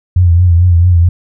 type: tone with vibrato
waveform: sine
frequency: 87.3 Hz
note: F2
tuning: in tune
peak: -4 dBFS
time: 0.16-1.09 s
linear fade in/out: 5 ms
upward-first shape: triangle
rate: 4.5 Hz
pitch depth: 78 cents each way
effects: none